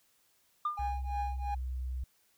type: tone with exponential decay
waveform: sine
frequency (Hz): 1204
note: D6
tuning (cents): +43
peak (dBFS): -25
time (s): 0.65-0.91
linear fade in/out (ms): 5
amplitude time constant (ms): 55
type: tone with tremolo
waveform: triangle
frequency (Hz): 817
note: G#5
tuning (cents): -29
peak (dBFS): -28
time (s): 0.77-1.55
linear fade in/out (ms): 10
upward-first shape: triangle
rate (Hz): 2.9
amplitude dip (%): 100
type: tone with pitch glide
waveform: sine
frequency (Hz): 65.41 to 63.66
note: C2 to C2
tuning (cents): 0 to -47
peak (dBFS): -33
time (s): 0.79-2.04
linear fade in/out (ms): 5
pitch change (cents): -47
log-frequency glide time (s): 1.22-1.58
effects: tanh soft clip ceiling -25 dBFS + white hiss -70 dBFS RMS until 2.37 s